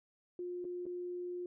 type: tone with dropouts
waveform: sine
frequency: 355.7 Hz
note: F4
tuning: 32 cents sharp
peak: -38 dBFS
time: 0.39-1.46 s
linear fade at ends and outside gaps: 2 ms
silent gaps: 0.644-0.65 / 0.856-0.864 s
effects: none